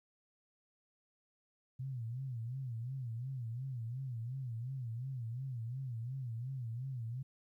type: tone with vibrato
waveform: sine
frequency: 123.47 Hz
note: B2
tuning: in tune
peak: -38 dBFS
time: 1.79-7.23 s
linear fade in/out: 10 ms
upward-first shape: sine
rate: 2.8 Hz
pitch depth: 160 cents each way
effects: 13-bit